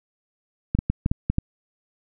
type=clicks; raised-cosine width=5 ms; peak=-8 dBFS; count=7; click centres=0.75 / 0.789 / 0.9 / 1.061 / 1.115 / 1.3 / 1.384 s; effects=none